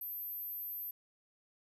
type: tone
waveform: sine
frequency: 12310 Hz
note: G9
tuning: 33 cents flat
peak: -39 dBFS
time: 0.01-0.91 s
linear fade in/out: 5 ms
effects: none